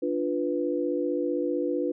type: chord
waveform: sine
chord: B diminished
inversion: first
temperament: equal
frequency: 293.7 / 349.2 / 493.9 Hz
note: D4 / F4 / B4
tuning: 0 / 0 / 0 cents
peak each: -29 dBFS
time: 0.02-1.92 s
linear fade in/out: 10 ms
effects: none